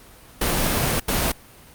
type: noise bursts at uneven times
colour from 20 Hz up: pink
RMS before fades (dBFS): -21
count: 2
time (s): 0.41-1 / 1.08-1.32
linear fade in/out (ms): 5
effects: pink hiss -47 dBFS RMS until 1.74 s + Opus 32 kbps